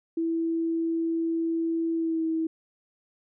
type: tone with pitch glide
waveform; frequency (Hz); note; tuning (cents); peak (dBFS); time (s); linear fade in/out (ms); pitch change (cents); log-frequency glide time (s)
sine; 329.6 to 322.8; E4 to E4; 0 to -36; -24; 0.17-2.47; 5; -36; 1.95-2.24
effects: none